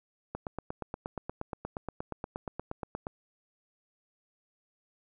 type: click train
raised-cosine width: 1 ms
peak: -21 dBFS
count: 24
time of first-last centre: 0.35-3.069 s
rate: 8.46 Hz
effects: none